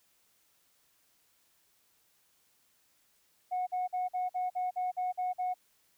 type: tone bursts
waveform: sine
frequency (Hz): 731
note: F#5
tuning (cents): -21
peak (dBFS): -28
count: 10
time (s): 3.51-5.542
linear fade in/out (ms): 20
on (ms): 160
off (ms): 48
effects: tanh soft clip ceiling -27 dBFS + white hiss -70 dBFS RMS until 5.97 s